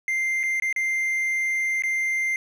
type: tone with dropouts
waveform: triangle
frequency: 2093 Hz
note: C7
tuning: in tune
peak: -20 dBFS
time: 0.08-2.36 s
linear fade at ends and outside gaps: 1 ms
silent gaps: 0.432-0.436 / 0.599-0.622 / 0.727-0.762 / 1.822-1.836 s
effects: none